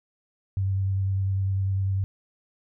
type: tone with vibrato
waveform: sine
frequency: 96.6 Hz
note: G2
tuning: 25 cents flat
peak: -22 dBFS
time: 0.57-2.04 s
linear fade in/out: 0 ms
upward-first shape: triangle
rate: 10 Hz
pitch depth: 20 cents each way
effects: none